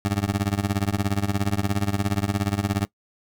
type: tone with tremolo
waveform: 20% pulse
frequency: 100.4 Hz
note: G2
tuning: 42 cents sharp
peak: -13 dBFS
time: 0.05-2.85 s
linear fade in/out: 0 ms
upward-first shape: triangle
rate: 17 Hz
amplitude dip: 100%
effects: noise-tail reverb RT60 0.1 s tail -21 dB re dry